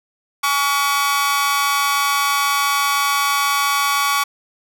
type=tone with amplitude modulation; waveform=sawtooth; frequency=1131 Hz; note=C#6; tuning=34 cents sharp; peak=-8 dBFS; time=0.43-4.24 s; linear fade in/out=10 ms; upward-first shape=sine; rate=294 Hz; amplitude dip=90%; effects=none